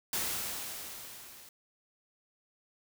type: noise with level ramp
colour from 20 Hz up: white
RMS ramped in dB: -32 to -53 dBFS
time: 0.13-1.49 s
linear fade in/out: 2 ms
effects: none